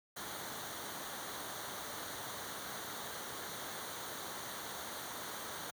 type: noise with comb filter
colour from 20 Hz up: pink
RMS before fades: -44 dBFS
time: 0.16-5.71 s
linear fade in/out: 10 ms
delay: 0.39 ms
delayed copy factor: -0.65
effects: high-pass 100 Hz 12 dB/octave